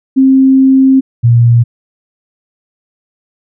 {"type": "tone pair in turn", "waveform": "sine", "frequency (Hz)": [265.7, 118.36], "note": ["C4", "A#2"], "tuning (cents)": [27, 27], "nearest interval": "octave + major second", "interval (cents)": 1400, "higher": "first", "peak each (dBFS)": -3, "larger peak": "neither", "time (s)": [[0.16, 1.01], [1.23, 1.64]], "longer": "first", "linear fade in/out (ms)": 20, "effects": []}